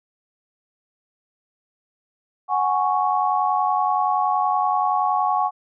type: chord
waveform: sine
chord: F# suspended second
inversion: none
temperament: equal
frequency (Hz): 740 / 830.6 / 1108.7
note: F#5 / G#5 / C#6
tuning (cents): 0 / 0 / 0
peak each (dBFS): -22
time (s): 2.48-5.51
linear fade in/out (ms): 50
effects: none